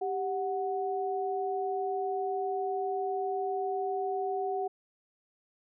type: tone pair together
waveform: sine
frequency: 392.4 / 740 Hz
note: G4 / F#5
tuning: +2 / 0 cents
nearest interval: major seventh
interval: 1098 cents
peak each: -32 / -32 dBFS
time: 0.01-4.68 s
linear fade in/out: 10 ms
effects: none

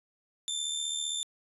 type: tone with amplitude modulation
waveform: 25% pulse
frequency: 3563 Hz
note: A7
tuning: 21 cents sharp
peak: -25 dBFS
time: 0.48-1.23 s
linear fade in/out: 0 ms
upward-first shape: sine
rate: 75.4 Hz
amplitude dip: 55%
effects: resampled to 32000 Hz

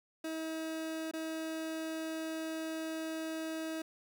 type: tone with dropouts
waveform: 30% pulse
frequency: 320 Hz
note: D#4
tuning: 49 cents sharp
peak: -34 dBFS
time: 0.24-3.82 s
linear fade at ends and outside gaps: 5 ms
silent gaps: 1.113-1.135 s
effects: none

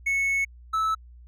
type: tone pair in turn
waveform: triangle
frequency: 2203 / 1306.7 Hz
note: C#7 / E6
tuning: -11 / -16 cents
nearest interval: major sixth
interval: 905 cents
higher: first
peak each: -20 dBFS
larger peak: neither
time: 0.06-0.45 / 0.73-0.95 s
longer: first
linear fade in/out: 10 ms
effects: added 60 Hz sine -45 dBFS peak until 1.27 s

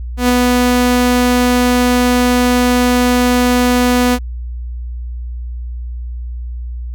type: tone with ADSR envelope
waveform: sawtooth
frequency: 246.9 Hz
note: B3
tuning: in tune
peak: -4 dBFS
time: 0.17-4.19 s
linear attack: 120 ms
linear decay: 8 ms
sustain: -2 dB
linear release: 56 ms
effects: added 60 Hz sine -21 dBFS peak until 6.94 s

